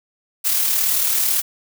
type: noise with amplitude modulation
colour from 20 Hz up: blue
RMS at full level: -17 dBFS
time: 0.44-1.42 s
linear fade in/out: 20 ms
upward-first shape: sine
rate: 38.1 Hz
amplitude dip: 35%
effects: none